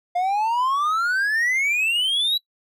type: exponential sweep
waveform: triangle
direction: up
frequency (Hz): 699 to 3951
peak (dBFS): -17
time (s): 0.15-2.38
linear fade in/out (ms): 10
effects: noise-tail reverb RT60 0.1 s tail -21 dB re dry

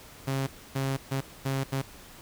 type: tone bursts at uneven times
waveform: sawtooth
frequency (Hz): 135.2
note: C#3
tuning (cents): -43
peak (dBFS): -23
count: 5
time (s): 0.27-0.47 / 0.75-0.97 / 1.11-1.21 / 1.45-1.64 / 1.72-1.82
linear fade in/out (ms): 10
effects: pink hiss -49 dBFS RMS until 2.21 s

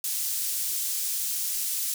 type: high-pass noise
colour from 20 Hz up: pink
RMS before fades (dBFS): -29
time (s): 0.04-1.94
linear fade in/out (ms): 2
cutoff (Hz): 7200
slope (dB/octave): 12
effects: none

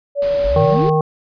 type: tone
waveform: sine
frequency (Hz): 570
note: C#5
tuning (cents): +48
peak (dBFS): -14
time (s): 0.15-0.77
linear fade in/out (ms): 50
type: noise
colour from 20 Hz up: pink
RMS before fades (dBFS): -32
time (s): 0.22-0.9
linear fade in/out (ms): 2
type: exponential sweep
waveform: sine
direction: up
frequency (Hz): 41.2 to 474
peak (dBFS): -19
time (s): 0.44-0.9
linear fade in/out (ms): 10
type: harmonic tone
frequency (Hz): 155.56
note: D#3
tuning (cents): 0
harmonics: 1 / 3 / 5 / 7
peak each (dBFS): -16 / -16 / -20 / -23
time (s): 0.56-1.01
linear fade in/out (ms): 2
effects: resampled to 11025 Hz

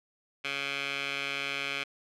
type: tone with band-pass filter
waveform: 15% pulse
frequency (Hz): 139.7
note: C#3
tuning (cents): +14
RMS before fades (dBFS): -34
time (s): 0.44-1.84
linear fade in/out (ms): 10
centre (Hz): 2600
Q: 2.7
effects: none

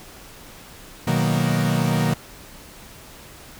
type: chord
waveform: 45% pulse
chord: B major seventh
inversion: none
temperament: equal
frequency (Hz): 123.47 / 155.56 / 185 / 233.1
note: B2 / D#3 / F#3 / A#3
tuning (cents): 0 / 0 / 0 / 0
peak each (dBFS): -24 / -22 / -25 / -25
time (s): 1.07-2.14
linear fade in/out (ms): 5
effects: pink hiss -43 dBFS RMS until 3.59 s

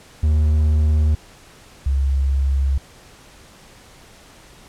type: tone pair in turn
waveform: triangle / sine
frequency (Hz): 76.4 / 68.06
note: D#2 / C#2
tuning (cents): -31 / -31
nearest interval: major second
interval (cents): 200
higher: first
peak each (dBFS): -11 / -15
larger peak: first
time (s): 0.23-1.15 / 1.86-2.78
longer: neither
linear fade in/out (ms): 5
effects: pink hiss -46 dBFS RMS until 4.68 s + low-pass 10000 Hz 12 dB/octave

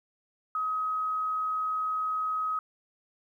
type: tone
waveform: sine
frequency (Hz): 1267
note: D#6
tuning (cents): +31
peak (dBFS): -27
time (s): 0.55-2.59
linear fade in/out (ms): 2
effects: 11-bit

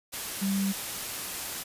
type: tone in noise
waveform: sine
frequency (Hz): 196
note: G3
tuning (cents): 0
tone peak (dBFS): -25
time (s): 0.41-0.73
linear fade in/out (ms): 20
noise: white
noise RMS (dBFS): -35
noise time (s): 0.12-1.64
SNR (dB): +7
effects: resampled to 32000 Hz

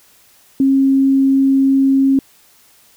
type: tone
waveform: sine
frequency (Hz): 270.3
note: C#4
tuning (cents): -44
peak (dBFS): -9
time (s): 0.6-2.19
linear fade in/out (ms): 2
effects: white hiss -50 dBFS RMS until 2.96 s

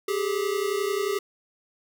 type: tone pair together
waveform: square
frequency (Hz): 392 / 423.3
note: G4 / G#4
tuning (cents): 0 / +33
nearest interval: minor second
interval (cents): 133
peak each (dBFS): -27 / -29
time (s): 0.08-1.19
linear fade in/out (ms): 5
effects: none

